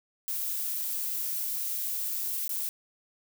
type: noise with dropouts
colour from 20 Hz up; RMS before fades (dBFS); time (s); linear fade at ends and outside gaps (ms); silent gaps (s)
violet; -32; 0.28-2.69; 0; 2.478-2.493
effects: none